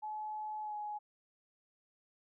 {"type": "tone with pitch glide", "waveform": "sine", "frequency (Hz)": [855, 838.9], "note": ["A5", "G#5"], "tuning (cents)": [-50, 17], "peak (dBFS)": -38, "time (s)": [0.02, 0.99], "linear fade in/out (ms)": 20, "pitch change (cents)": -33, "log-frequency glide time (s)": [0.62, 0.75], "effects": []}